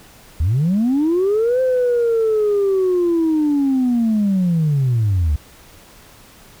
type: linear two-way sweep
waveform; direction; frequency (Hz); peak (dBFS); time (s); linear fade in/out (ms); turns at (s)
sine; up then down; 69.3 to 521 to 69.3; -12; 0.4-5.36; 5; 1.61
effects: tanh soft clip ceiling -11 dBFS + pink hiss -45 dBFS RMS until 6.6 s